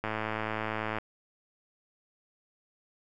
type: click train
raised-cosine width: 0.5 ms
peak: -17 dBFS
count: 104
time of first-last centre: 0.04-0.985 s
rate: 109 Hz
effects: none